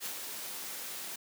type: noise with ADSR envelope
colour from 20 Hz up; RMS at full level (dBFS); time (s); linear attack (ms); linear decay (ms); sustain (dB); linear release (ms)
white; -37; 0-1.16; 49; 90; -4; 6
effects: high-pass 200 Hz 12 dB/octave